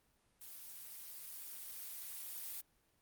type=noise with level ramp; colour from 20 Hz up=blue; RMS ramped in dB=-52 to -45 dBFS; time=0.41-2.61 s; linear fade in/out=5 ms; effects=pink hiss -75 dBFS RMS until 3.01 s + Opus 32 kbps